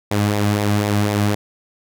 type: tone with flanger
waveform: sawtooth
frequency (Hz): 103.4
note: G#2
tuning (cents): -7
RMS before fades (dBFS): -18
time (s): 0.11-1.35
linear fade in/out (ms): 5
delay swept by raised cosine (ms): 0.66 to 2.26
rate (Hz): 4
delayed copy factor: -0.5
effects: none